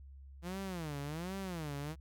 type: tone with vibrato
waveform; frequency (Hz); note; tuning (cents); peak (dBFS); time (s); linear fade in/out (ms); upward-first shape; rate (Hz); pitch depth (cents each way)
sawtooth; 166; E3; +12; -35; 0.42-1.96; 50; sine; 1.3; 280
effects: added 68 Hz sine -50 dBFS peak until 2 s